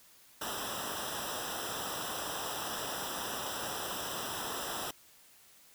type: noise with comb filter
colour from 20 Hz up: pink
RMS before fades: -38 dBFS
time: 0.41-4.91 s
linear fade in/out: 5 ms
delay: 0.45 ms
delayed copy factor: -1
effects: white hiss -60 dBFS RMS until 5.74 s